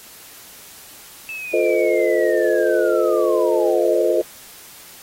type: linear sweep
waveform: sine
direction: down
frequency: 2637 to 392 Hz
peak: -27 dBFS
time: 1.29-4.21 s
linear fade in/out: 0 ms
type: chord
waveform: sine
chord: F dominant seventh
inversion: none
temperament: equal with one note detuned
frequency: 349.2 / 440 / 511.9 / 622.3 Hz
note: F4 / A4 / C5 / Eb5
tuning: 0 / 0 / -38 / 0 cents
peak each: -20 dBFS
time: 1.53-4.22 s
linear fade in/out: 10 ms
effects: white hiss -42 dBFS RMS until 5.02 s + AAC 48 kbps